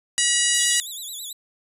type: harmonic tone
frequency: 966 Hz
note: B5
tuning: 39 cents flat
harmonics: 2 / 3 / 4 / 5 / 6 / 7 / 8 / 9 / 10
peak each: -26 / -25 / -28 / -30 / -29 / -25 / -25 / -31 / -26 dBFS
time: 0.18-0.8 s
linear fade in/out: 0 ms
type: tone with vibrato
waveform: 15% pulse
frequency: 3658 Hz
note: A#7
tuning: 33 cents flat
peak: -25 dBFS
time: 0.54-1.33 s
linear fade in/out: 5 ms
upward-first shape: sine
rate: 9.2 Hz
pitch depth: 150 cents each way
effects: resampled to 32000 Hz